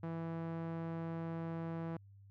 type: tone with low-pass filter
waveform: sawtooth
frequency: 165.1 Hz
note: E3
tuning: 3 cents sharp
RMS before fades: -41 dBFS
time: 0.03-1.97 s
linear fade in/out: 5 ms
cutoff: 1300 Hz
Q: 0.74
effects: added 99 Hz sine -56 dBFS peak until 2.3 s